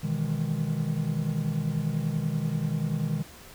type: chord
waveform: triangle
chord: E major seventh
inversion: second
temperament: just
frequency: 123.61 / 154.51 / 164.81 / 206 Hz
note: B2 / D#3 / E3 / G#3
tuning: +2 / -12 / 0 / -14 cents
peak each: -32 / -26 / -31 / -31 dBFS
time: 0.03-3.23 s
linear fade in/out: 10 ms
effects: pink hiss -48 dBFS RMS until 3.54 s